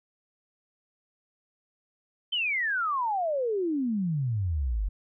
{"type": "exponential sweep", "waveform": "sine", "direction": "down", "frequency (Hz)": [3136, 44.93], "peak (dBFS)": -25, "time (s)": [2.32, 4.89], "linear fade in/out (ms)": 10, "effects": []}